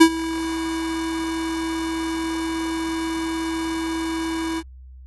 square tone with ADSR envelope, 326.3 Hz, E4, 18 cents flat, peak -6 dBFS, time 0-4.63 s, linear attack 14 ms, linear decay 73 ms, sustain -18 dB, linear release 48 ms, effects added 64 Hz sine -39 dBFS peak until 5.06 s + AAC 32 kbps

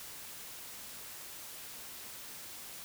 silence, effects white hiss -47 dBFS RMS until 2.84 s

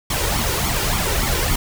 pink noise with flanger, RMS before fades -20 dBFS, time 0.1-1.56 s, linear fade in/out 5 ms, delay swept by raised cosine 0.89 to 2.19 ms, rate 3.5 Hz, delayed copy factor +0.65, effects none

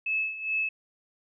sine tone with tremolo, 2600 Hz, E7, 24 cents flat, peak -24 dBFS, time 0.06-0.69 s, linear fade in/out 5 ms, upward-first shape sine, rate 2.4 Hz, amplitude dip 75%, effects none

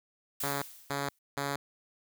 blue noise with exponential decay, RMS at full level -34 dBFS, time 0.4-1.19 s, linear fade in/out 5 ms, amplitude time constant 170 ms
5% pulse tone bursts, 140.8 Hz, C#3, 27 cents sharp, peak -20 dBFS, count 3, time 0.43-1.56 s, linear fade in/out 2 ms, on 190 ms, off 280 ms
effects none

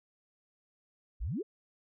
sine exponential sweep, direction up, 41.2 to 487.9 Hz, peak -32 dBFS, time 1.2-1.43 s, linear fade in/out 20 ms, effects none

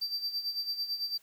triangle tone with tremolo, 4675 Hz, D8, 9 cents flat, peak -28 dBFS, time 0.01-1.18 s, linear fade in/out 10 ms, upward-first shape sine, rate 9 Hz, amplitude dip 70%, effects white hiss -64 dBFS RMS until 1.22 s

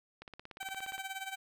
click train, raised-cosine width 0.3 ms, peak -31 dBFS, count 14, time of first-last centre 0.22-0.98 s, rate 17.1 Hz
15% pulse tone with tremolo, 772 Hz, G5, 27 cents flat, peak -30 dBFS, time 0.6-1.36 s, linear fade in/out 10 ms, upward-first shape sine, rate 18 Hz, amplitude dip 75%
effects none

